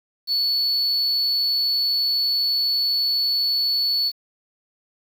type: tone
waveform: sine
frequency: 4434 Hz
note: C#8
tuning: in tune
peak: -16 dBFS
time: 0.27-4.12 s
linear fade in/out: 50 ms
effects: tanh soft clip ceiling -17 dBFS + 7-bit